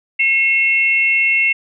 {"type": "tone pair together", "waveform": "sine", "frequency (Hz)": [2163, 2700], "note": ["C#7", "E7"], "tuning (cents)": [-43, 41], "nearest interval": "major third", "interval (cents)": 384, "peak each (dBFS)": [-14, -15], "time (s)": [0.19, 1.53], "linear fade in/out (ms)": 10, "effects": []}